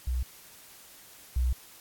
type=tone pair in turn; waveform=sine; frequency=62.5 / 62.5 Hz; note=B1 / B1; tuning=+21 / +21 cents; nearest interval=unison; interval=0 cents; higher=neither; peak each=-26 / -23 dBFS; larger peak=second; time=0.07-0.23 / 1.36-1.53 s; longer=second; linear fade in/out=5 ms; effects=white hiss -52 dBFS RMS until 1.8 s + AAC 64 kbps